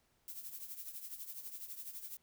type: noise with tremolo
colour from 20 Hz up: violet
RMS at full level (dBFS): -44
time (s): 0.28-2.17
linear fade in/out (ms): 0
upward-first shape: triangle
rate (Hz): 12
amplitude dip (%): 75
effects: pink hiss -75 dBFS RMS until 2.22 s